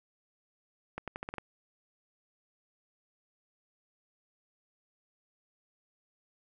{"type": "accelerating click train", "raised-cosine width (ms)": 0.5, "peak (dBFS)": -22, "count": 7, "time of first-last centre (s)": [0.98, 1.383], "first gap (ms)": 97, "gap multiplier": 0.85, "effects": []}